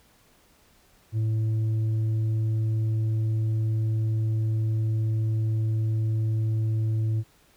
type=tone with tanh clipping; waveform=sine; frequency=110.1 Hz; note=A2; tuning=2 cents sharp; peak=-23 dBFS; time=1.12-7.24 s; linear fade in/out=50 ms; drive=4 dB; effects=pink hiss -60 dBFS RMS until 7.56 s